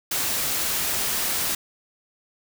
white noise, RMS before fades -25 dBFS, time 0.11-1.55 s, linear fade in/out 5 ms, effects none

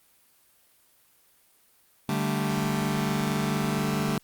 sawtooth chord, D suspended fourth, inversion none, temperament just, 146.83 / 195.78 / 220.2 Hz, D3 / G3 / A3, 0 / -2 / +2 cents, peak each -25 dBFS, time 2.09-4.18 s, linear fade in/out 2 ms, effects white hiss -62 dBFS RMS until 4.23 s + Opus 32 kbps

